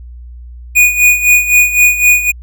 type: tone with tremolo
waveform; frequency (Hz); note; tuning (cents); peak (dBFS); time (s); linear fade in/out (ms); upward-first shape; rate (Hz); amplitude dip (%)
square; 2462; D#7; -19; -4; 0.75-2.32; 20; sine; 3.9; 75
effects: added 60 Hz sine -28 dBFS peak until 2.42 s